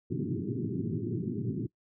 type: band-pass noise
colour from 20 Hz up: pink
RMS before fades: -33 dBFS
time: 0.1-1.67 s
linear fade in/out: 10 ms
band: 100 to 400 Hz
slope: 96 dB/octave
effects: noise-tail reverb RT60 0.1 s tail -21 dB re dry